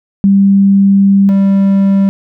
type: tone pair in turn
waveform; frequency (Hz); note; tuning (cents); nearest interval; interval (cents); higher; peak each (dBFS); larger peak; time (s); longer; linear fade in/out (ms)
sine / triangle; 197.1 / 196.06; G3 / G3; +10 / +1; unison; 9; first; -4; neither; 0.24-1.29 / 1.29-2.09; first; 0
effects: none